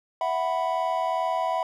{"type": "chord", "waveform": "triangle", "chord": "E suspended second", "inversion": "none", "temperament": "just", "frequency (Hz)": [659.3, 741.7, 988.9], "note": ["E5", "F#5", "B5"], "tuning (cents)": [0, 4, 2], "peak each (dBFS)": -26, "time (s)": [0.21, 1.63], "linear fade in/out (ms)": 2, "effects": []}